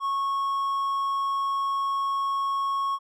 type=tone; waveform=triangle; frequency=1100 Hz; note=C#6; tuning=14 cents flat; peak=-22 dBFS; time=0-2.99 s; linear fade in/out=50 ms; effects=none